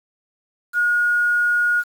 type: tone with quantisation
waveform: sine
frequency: 1440 Hz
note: F#6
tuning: 47 cents flat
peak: -15 dBFS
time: 0.73-1.84 s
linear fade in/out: 50 ms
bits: 7
effects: none